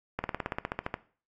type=slowing click train; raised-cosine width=0.5 ms; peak=-15 dBFS; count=13; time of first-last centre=0.19-0.941 s; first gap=50 ms; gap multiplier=1.04; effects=noise-tail reverb RT60 0.4 s tail -17 dB re dry + AAC 48 kbps